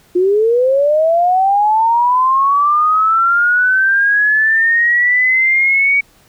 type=linear sweep; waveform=sine; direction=up; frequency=349.2 to 2264 Hz; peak=-9 dBFS; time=0.15-6.01 s; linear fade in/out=10 ms; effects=pink hiss -50 dBFS RMS until 6.28 s